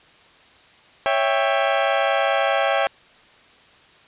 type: chord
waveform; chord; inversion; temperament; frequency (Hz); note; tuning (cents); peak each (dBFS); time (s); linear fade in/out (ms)
sawtooth; C# diminished; none; equal with one note detuned; 554.4 / 659.3 / 791.7; C#5 / E5 / G5; 0 / 0 / +17; -18; 1.06-2.87; 0
effects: white hiss -51 dBFS RMS until 4.07 s + resampled to 8000 Hz